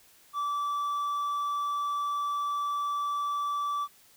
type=tone; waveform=triangle; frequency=1159 Hz; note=D6; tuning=23 cents flat; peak=-26 dBFS; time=0.33-3.88 s; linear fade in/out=50 ms; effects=white hiss -59 dBFS RMS until 4.16 s